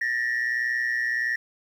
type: tone pair together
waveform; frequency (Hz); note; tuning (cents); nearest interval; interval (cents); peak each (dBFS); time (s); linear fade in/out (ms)
sine; 1778.6 / 1900; A6 / A#6; +18 / +33; minor second; 115; -24; 0.01-1.36; 5
effects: tanh soft clip ceiling -20 dBFS + 9-bit